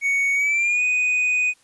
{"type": "tone with pitch glide", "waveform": "triangle", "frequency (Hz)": [2229, 2488], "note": ["C#7", "D#7"], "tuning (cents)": [9, -1], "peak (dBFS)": -16, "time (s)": [0.01, 1.54], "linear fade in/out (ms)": 50, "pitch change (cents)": 190, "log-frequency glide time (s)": [0.34, 0.83], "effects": ["white hiss -58 dBFS RMS until 1.63 s", "resampled to 24000 Hz"]}